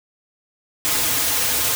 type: noise with comb filter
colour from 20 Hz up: white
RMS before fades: -20 dBFS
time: 0.85-1.75 s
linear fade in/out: 0 ms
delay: 5.2 ms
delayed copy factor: -1
effects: none